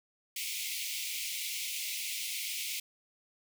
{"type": "high-pass noise", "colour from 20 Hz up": "pink", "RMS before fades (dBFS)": -37, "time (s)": [0.36, 2.8], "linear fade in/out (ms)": 5, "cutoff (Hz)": 2100, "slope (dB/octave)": 96, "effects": []}